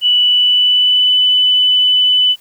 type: tone with pitch glide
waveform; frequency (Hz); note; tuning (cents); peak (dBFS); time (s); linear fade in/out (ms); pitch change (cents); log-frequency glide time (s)
sine; 2960 to 2996; F#7 to F#7; 0 to +21; -8; 0.01-2.36; 50; +21; 0.19-1.14
effects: white hiss -49 dBFS RMS until 2.4 s